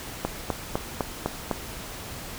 click train, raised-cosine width 1 ms, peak -10 dBFS, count 6, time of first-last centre 0.25-1.513 s, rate 3.96 Hz, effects pink hiss -38 dBFS RMS until 2.38 s

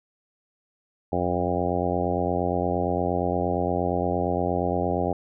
harmonic tone with a mistuned harmonic, 88.6 Hz, F2, 25 cents sharp, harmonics 1 / 2 / 3 / 4 / 5 / 6 / 7 / 8 / 9, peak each -31 / -31 / -31 / -31 / -31 / -31 / -31 / -31 / -31 dBFS, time 1.12-5.13 s, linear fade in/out 5 ms, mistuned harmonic 1, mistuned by -29 cents, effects none

